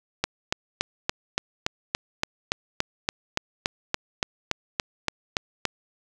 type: click train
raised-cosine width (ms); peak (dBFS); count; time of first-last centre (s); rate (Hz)
0.2; -5; 20; 0.24-5.653; 3.51
effects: none